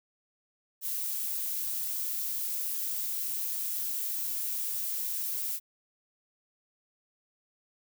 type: noise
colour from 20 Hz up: violet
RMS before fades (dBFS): -33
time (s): 0.81-5.6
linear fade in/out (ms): 50
effects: none